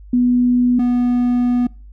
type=tone pair in turn; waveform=sine / triangle; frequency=246.2 / 245 Hz; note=B3 / B3; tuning=-5 / -14 cents; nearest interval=unison; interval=9 cents; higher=first; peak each=-11 dBFS; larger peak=neither; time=0.13-0.79 / 0.79-1.67 s; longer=second; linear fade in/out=5 ms; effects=noise-tail reverb RT60 0.4 s tail -25 dB re dry + added 50 Hz sine -36 dBFS peak until 1.92 s